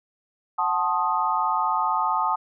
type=chord; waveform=sine; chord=F# diminished seventh; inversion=none; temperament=equal with one note detuned; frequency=740 / 880 / 1064.8 / 1244.5 Hz; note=F#5 / A5 / C6 / Eb6; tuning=0 / 0 / +30 / 0 cents; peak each=-29 / -24 / -28 / -25 dBFS; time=0.58-2.36 s; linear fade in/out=10 ms; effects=none